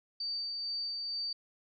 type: tone with tremolo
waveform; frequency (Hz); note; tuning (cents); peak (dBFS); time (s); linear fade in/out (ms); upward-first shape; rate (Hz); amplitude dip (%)
sine; 4613; D8; -32; -33; 0.2-1.33; 5; sine; 2.2; 25
effects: none